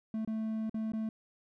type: tone with dropouts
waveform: triangle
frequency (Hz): 220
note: A3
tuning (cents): 0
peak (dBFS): -30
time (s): 0.14-1.09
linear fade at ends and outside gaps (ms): 2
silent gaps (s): 0.249-0.275 / 0.696-0.743 / 0.92-0.934
effects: none